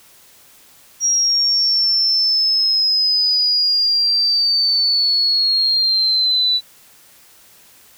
sine linear sweep, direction down, 5670 to 3951 Hz, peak -13 dBFS, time 1-6.61 s, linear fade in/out 50 ms, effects white hiss -48 dBFS RMS until 7.97 s

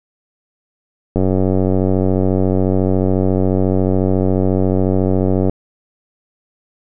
click train, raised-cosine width 2 ms, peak -3 dBFS, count 409, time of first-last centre 1.16-5.496 s, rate 94.1 Hz, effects none

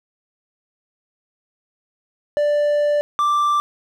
triangle tone pair in turn, 588 / 1176 Hz, D5 / D6, +2 / +2 cents, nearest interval octave, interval 1200 cents, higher second, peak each -13 dBFS, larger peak neither, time 2.37-3.01 / 3.19-3.6 s, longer first, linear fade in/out 0 ms, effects none

